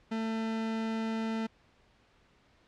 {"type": "tone", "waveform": "40% pulse", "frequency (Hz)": 223.2, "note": "A3", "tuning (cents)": 25, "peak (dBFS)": -30, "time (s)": [0.11, 1.47], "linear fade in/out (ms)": 10, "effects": ["pink hiss -65 dBFS RMS until 2.67 s", "low-pass 4000 Hz 12 dB/octave"]}